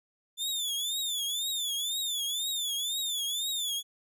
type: tone with vibrato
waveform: sawtooth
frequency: 3520 Hz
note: A7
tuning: in tune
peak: -27 dBFS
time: 0.37-3.83 s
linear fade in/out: 50 ms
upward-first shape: triangle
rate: 2 Hz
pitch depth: 150 cents each way
effects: none